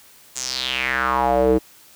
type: tone with band-pass filter sweep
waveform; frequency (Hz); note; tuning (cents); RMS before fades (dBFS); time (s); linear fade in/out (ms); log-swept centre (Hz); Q
square; 64.2; C2; -32; -20; 0.35-1.59; 20; 7400 to 360; 4.5
effects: white hiss -49 dBFS RMS until 1.95 s